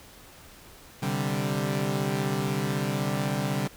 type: chord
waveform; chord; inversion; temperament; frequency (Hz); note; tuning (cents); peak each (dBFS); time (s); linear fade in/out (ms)
sawtooth; C suspended second; none; equal; 130.81 / 146.83 / 196; C3 / D3 / G3; 0 / 0 / 0; -27 / -26 / -26; 1.02-3.68; 10
effects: pink hiss -50 dBFS RMS until 3.76 s